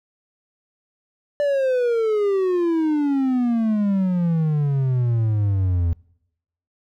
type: exponential sweep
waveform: triangle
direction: down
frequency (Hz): 587.3 to 82.9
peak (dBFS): -15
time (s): 1.4-5.93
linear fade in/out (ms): 0
effects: noise-tail reverb RT60 0.8 s tail -25 dB re dry